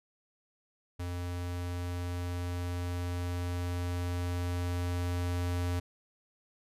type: tone with level ramp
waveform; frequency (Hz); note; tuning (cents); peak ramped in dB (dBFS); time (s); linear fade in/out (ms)
square; 88.3; F2; +20; -35 to -30; 0.99-5.8; 10
effects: resampled to 32000 Hz